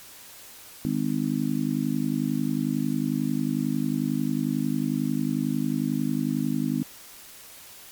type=harmonic tone; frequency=51.1 Hz; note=G#1; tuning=27 cents flat; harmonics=3 / 4 / 5 / 6; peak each=-30 / -29 / -26 / -31 dBFS; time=0.85-6.83 s; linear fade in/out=0 ms; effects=white hiss -46 dBFS RMS until 7.91 s + MP3 96 kbps